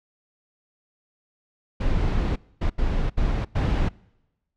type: noise bursts at uneven times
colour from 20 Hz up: brown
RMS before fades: -22 dBFS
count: 5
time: 1.8-2.36 / 2.61-2.7 / 2.78-3.1 / 3.17-3.45 / 3.55-3.89 s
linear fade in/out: 10 ms
effects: noise-tail reverb RT60 1.0 s tail -25 dB re dry + low-pass 4000 Hz 12 dB/octave